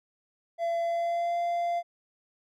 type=tone with pitch glide; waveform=triangle; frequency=677 to 690.8 Hz; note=E5 to F5; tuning=+46 to -19 cents; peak=-24 dBFS; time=0.58-1.83 s; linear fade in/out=50 ms; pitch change=+35 cents; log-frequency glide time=0.81-1.38 s; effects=none